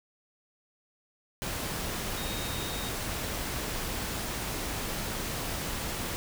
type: tone in noise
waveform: sine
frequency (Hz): 3729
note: A#7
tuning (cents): 0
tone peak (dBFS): -41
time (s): 2.17-2.89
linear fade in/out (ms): 0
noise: pink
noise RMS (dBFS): -34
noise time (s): 1.42-6.16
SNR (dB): -10
effects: none